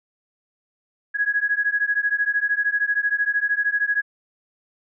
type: beating tone pair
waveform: sine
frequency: 1659 / 1672 Hz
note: G#6 / G#6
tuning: -2 / +11 cents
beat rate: 13 Hz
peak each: -22 dBFS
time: 1.14-4.02 s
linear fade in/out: 20 ms
effects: none